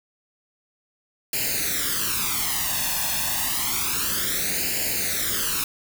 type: noise with flanger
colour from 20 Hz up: white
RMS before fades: -25 dBFS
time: 1.33-5.64 s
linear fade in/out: 2 ms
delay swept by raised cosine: 0.42 to 1.15 ms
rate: 0.29 Hz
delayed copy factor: +0.8
effects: none